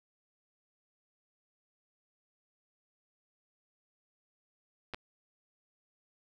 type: clicks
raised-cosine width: 0.3 ms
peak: -23 dBFS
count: 2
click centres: 4.937 / 4.945 s
effects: none